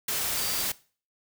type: tone in noise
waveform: sine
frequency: 4699 Hz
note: D8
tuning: in tune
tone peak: -36 dBFS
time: 0.37-0.63 s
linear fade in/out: 5 ms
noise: white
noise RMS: -29 dBFS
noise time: 0.08-0.72 s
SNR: -10 dB
effects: noise-tail reverb RT60 0.4 s tail -20 dB re dry